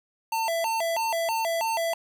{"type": "tone with vibrato", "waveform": "square", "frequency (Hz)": 774, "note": "G5", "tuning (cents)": -22, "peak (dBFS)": -25, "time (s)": [0.32, 1.94], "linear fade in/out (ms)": 5, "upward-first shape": "square", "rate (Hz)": 3.1, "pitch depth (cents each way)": 260, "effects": ["9-bit"]}